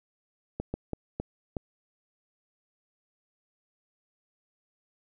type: slowing click train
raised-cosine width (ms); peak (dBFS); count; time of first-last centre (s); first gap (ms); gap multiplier
2; -18; 5; 0.6-1.568; 140; 1.38
effects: none